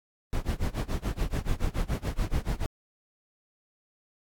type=noise with tremolo; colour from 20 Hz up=brown; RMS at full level=-25 dBFS; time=0.33-2.66 s; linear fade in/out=0 ms; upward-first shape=sine; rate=7 Hz; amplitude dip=95%; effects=AAC 64 kbps